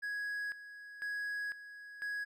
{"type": "tone with tremolo", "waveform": "triangle", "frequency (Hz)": 1664, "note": "G#6", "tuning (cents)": 3, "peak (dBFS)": -34, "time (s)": [0.02, 2.25], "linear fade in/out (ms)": 20, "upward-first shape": "square", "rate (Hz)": 1, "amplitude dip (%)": 75, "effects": []}